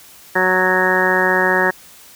harmonic tone, 185 Hz, F#3, in tune, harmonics 1 / 2 / 3 / 4 / 5 / 6 / 7 / 8 / 9 / 10, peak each -26 / -20 / -22 / -25 / -21 / -27 / -28 / -27 / -18 / -19 dBFS, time 0.35-1.71 s, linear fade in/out 10 ms, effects white hiss -43 dBFS RMS until 2.15 s

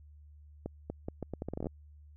accelerating click train, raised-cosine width 2 ms, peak -23 dBFS, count 14, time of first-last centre 0.66-1.669 s, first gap 240 ms, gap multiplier 0.77, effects added 74 Hz sine -52 dBFS peak until 2.16 s

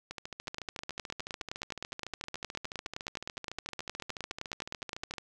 two click trains, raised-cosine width 0.2 ms, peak -22 / -19 dBFS, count 71 / 46, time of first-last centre 0.11-5.182 / 0.48-5.138 s, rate 13.8 / 9.66 Hz, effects none

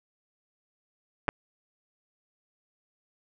clicks, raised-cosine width 0.5 ms, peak -13 / -9 dBFS, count 2, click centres 1.282 / 1.289 s, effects none

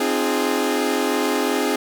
sawtooth chord, F minor seventh, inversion second, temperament equal with one note detuned, 261.6 / 304.4 / 349.2 / 415.3 Hz, C4 / Eb4 / F4 / Ab4, 0 / -38 / 0 / 0 cents, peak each -20 / -21 / -23 / -19 dBFS, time 0-1.76 s, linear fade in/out 5 ms, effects none

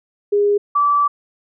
sine tone pair in turn, 409.4 / 1158 Hz, G#4 / D6, -25 / -25 cents, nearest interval octave + tritone, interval 1800 cents, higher second, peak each -12 dBFS, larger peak neither, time 0.32-0.58 / 0.75-1.08 s, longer second, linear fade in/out 10 ms, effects none

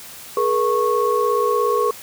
sine tone cluster, 421.4 / 478.3 / 1101 Hz, G#4 / A#4 / C#6, +25 / +44 / -12 cents, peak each -20 dBFS, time 0.37-1.91 s, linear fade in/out 2 ms, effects white hiss -38 dBFS RMS until 2.02 s + high-pass 60 Hz 12 dB/octave

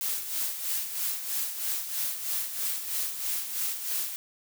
blue noise with tremolo, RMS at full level -29 dBFS, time 0.01-4.16 s, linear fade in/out 0 ms, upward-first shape sine, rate 3.1 Hz, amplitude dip 60%, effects none

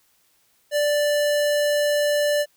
square tone, 587.3 Hz, D5, in tune, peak -19 dBFS, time 0.71-2.46 s, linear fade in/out 50 ms, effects white hiss -63 dBFS RMS until 2.56 s

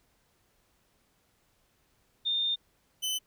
sine / sawtooth tone pair in turn, 3627 / 3033 Hz, A#7 / F#7, -48 / +42 cents, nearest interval minor third, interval 310 cents, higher first, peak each -26 dBFS, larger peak neither, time 2.25-2.56 / 3.02-3.19 s, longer first, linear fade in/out 20 ms, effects pink hiss -70 dBFS RMS until 3.26 s

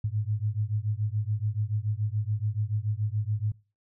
sine beating tone pair, 102.9 / 109.9 Hz, G#2 / A2, -16 / -2 cents, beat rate 7 Hz, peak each -29 / -29 dBFS, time 0.04-3.52 s, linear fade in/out 5 ms, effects noise-tail reverb RT60 0.3 s tail -21 dB re dry

